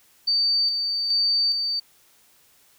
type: tone with tremolo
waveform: sine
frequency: 4599 Hz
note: D8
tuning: 37 cents flat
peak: -18 dBFS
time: 0.27-1.8 s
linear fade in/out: 10 ms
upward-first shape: square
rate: 1.2 Hz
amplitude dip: 40%
effects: white hiss -58 dBFS RMS until 2.78 s